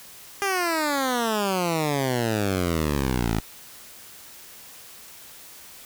10% pulse exponential sweep, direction down, 404.2 to 52.6 Hz, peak -14 dBFS, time 0.42-3.4 s, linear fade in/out 0 ms, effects white hiss -45 dBFS RMS until 5.85 s

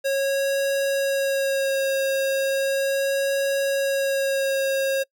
square tone with vibrato, 546 Hz, C#5, 26 cents flat, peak -21 dBFS, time 0.04-5.04 s, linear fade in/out 20 ms, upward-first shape sine, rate 0.36 Hz, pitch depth 16 cents each way, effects noise-tail reverb RT60 0.1 s tail -26 dB re dry

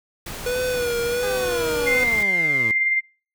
pink noise, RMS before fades -33 dBFS, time 0.26-2.23 s, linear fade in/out 5 ms
square tone with vibrato, 487.9 Hz, B4, 21 cents flat, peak -22 dBFS, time 0.46-2.04 s, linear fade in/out 5 ms, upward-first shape sine, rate 1.4 Hz, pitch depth 58 cents each way
15% pulse linear sweep, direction down, 412.8 to 103.83 Hz, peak -23 dBFS, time 1.23-2.71 s, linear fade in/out 0 ms
sine tone with tremolo, 2098 Hz, C7, 4 cents sharp, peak -16 dBFS, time 1.86-3.01 s, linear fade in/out 20 ms, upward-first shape sine, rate 19 Hz, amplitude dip 35%
effects noise-tail reverb RT60 0.4 s tail -26 dB re dry

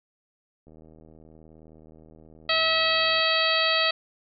click train, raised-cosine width 2 ms, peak -38 dBFS, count 201, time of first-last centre 0.67-3.198 s, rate 79.1 Hz
harmonic tone, 646 Hz, E5, 35 cents flat, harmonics 1 / 2 / 3 / 4 / 5 / 6 / 7, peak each -28 / -28 / -28 / -28 / -28 / -28 / -28 dBFS, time 2.49-3.91 s, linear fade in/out 5 ms
effects none

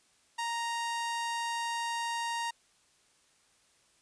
sawtooth tone, 932.3 Hz, A#5, in tune, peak -28 dBFS, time 0.38-2.51 s, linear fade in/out 10 ms, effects white hiss -67 dBFS RMS until 4.01 s + resampled to 22050 Hz

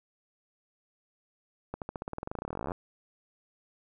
accelerating click train, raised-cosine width 1 ms, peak -21 dBFS, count 30, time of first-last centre 1.74-2.718 s, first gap 78 ms, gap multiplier 0.93, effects none

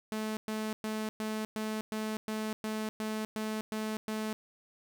sawtooth tone bursts, 216.7 Hz, A3, 26 cents flat, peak -29 dBFS, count 12, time 0.12-4.33 s, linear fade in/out 0 ms, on 250 ms, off 110 ms, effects none

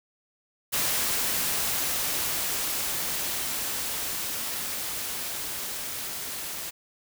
white noise with level ramp, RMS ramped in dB -26 to -35 dBFS, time 0.72-6.71 s, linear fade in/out 20 ms, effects none

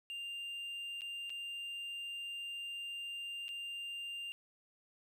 triangle tone with dropouts, 2794 Hz, F7, in tune, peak -39 dBFS, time 0.1-4.32 s, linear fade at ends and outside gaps 0 ms, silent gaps 1.009-1.018 / 1.296-1.302 / 3.482-3.49 s, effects none

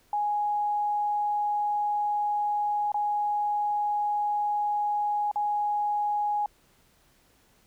sine tone with dropouts, 830.6 Hz, G#5, in tune, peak -24 dBFS, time 0.13-6.46 s, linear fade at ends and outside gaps 2 ms, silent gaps 2.919-2.943 / 5.314-5.358 s, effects pink hiss -63 dBFS RMS until 7.66 s

